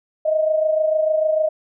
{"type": "tone pair together", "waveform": "sine", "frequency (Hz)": [623.3, 650], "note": ["D#5", "E5"], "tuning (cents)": [3, -24], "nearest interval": "minor second", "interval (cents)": 73, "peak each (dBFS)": [-16, -24], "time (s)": [0.25, 1.49], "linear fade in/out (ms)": 10, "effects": []}